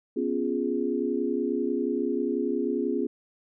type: chord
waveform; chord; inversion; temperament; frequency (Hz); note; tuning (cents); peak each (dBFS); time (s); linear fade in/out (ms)
sine; C# dominant seventh; third; equal; 246.9 / 277.2 / 349.2 / 415.3; B3 / C#4 / E#4 / G#4; 0 / 0 / 0 / 0; -30; 0.16-3.07; 10
effects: none